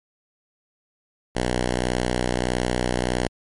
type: tone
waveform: 5% pulse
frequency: 61.6 Hz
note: B1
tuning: 4 cents flat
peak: -10 dBFS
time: 1.35-3.28 s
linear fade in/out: 10 ms
effects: MP3 48 kbps